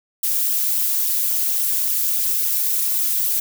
violet noise with flanger, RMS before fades -20 dBFS, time 0.23-3.4 s, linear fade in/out 5 ms, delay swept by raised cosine 0.42 to 6.22 ms, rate 3.6 Hz, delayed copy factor -0.75, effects none

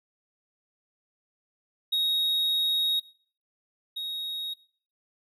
triangle tone pair in turn, 3765 / 3765 Hz, A#7 / A#7, +16 / +16 cents, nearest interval unison, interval 0 cents, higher neither, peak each -21 / -29 dBFS, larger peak first, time 1.92-3 / 3.96-4.54 s, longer first, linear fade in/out 10 ms, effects noise-tail reverb RT60 0.5 s tail -20 dB re dry

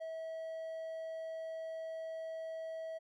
triangle tone, 647 Hz, E5, 32 cents flat, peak -38 dBFS, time 0-2.99 s, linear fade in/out 20 ms, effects none

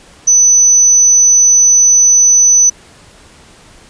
sine tone, 6000 Hz, F#8, 23 cents sharp, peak -4 dBFS, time 0.27-2.7 s, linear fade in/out 10 ms, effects pink hiss -41 dBFS RMS until 3.89 s + resampled to 22050 Hz

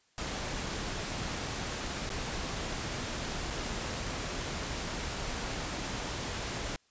pink noise with dropouts, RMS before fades -36 dBFS, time 0.18-6.76 s, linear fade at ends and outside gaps 0 ms, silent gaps 2.092-2.102 / 3.503-3.507 s, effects white hiss -69 dBFS RMS until 6.9 s + resampled to 16000 Hz

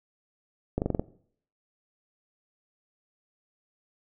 slowing click train, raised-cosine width 2 ms, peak -13 dBFS, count 6, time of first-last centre 0.78-0.995 s, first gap 39 ms, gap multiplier 1.05, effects noise-tail reverb RT60 0.6 s tail -19 dB re dry

